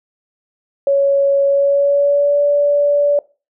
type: tone with pitch glide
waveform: sine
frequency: 557 to 577.6 Hz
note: C#5 to D5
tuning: +8 to -29 cents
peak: -10 dBFS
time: 0.87-3.19 s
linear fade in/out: 2 ms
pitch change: +63 cents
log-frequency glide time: 1.45-2.42 s
effects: noise-tail reverb RT60 0.3 s tail -20 dB re dry